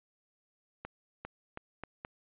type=accelerating click train; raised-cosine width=0.5 ms; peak=-25 dBFS; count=5; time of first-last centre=0.85-2.049 s; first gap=400 ms; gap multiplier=0.81; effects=resampled to 8000 Hz